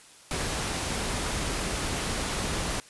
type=noise; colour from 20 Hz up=pink; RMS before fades=-30 dBFS; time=0.31-2.8 s; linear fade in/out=0 ms; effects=white hiss -52 dBFS RMS until 2.89 s + resampled to 24000 Hz